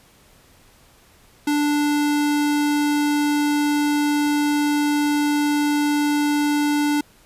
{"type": "tone", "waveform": "square", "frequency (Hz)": 293.7, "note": "D4", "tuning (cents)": 0, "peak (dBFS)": -18, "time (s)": [1.47, 7.01], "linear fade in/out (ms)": 5, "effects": ["pink hiss -53 dBFS RMS until 7.25 s", "resampled to 32000 Hz"]}